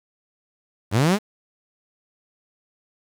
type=linear sweep; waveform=sawtooth; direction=up; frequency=89.5 to 220 Hz; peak=-12 dBFS; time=0.91-1.19 s; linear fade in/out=50 ms; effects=low-pass 11000 Hz 12 dB/octave + 7-bit